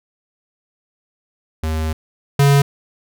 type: tone pair in turn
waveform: square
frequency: 79 / 140.76 Hz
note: D#2 / C#3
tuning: +27 / +27 cents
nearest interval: minor seventh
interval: 1000 cents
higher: second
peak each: -19 / -10 dBFS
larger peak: second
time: 1.63-1.93 / 2.39-2.62 s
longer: first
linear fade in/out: 5 ms
effects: none